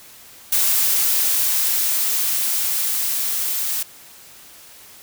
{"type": "noise with level ramp", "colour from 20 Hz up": "blue", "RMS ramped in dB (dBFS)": [-17, -23], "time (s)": [0.52, 3.83], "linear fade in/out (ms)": 5, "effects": ["white hiss -44 dBFS RMS until 5.02 s"]}